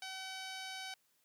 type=tone with low-pass filter; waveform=10% pulse; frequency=760 Hz; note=F#5; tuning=46 cents sharp; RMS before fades=-45 dBFS; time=0.02-0.94 s; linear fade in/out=2 ms; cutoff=7700 Hz; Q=1.9; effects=white hiss -75 dBFS RMS until 1.24 s + high-pass 100 Hz 12 dB/octave